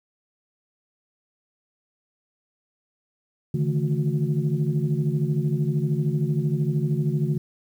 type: tone cluster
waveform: sine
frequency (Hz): 143.6 / 156.6 / 218 / 363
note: D3 / D#3 / A3 / F#4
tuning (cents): -39 / +11 / -16 / -33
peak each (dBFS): -23 / -24 / -30 / -32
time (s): 3.54-7.38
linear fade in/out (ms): 5
effects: tanh soft clip ceiling -11 dBFS + 9-bit